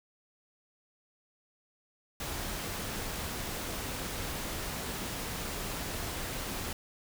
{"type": "noise", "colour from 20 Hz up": "pink", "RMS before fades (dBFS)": -37, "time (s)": [2.2, 6.73], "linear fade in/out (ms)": 2, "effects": []}